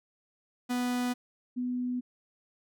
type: tone pair in turn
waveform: 45% pulse / sine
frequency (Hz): 246.9 / 248.3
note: B3 / B3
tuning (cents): 0 / +9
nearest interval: unison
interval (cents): 9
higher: second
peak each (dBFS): -28 / -29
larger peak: first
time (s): 0.69-1.14 / 1.56-2.01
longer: neither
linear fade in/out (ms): 20
effects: none